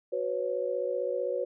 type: chord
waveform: sine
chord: F# suspended fourth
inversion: none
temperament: equal with one note detuned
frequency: 370 / 498.8 / 554.4 Hz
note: F#4 / B4 / C#5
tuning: 0 / +17 / 0 cents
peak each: -35 / -31 / -32 dBFS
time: 0.12-1.45 s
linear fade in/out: 10 ms
effects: none